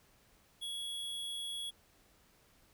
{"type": "tone", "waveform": "square", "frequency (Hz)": 3348, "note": "G#7", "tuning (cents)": 13, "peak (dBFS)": -39, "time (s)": [0.61, 1.71], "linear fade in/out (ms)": 20, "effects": ["pink hiss -67 dBFS RMS until 2.73 s"]}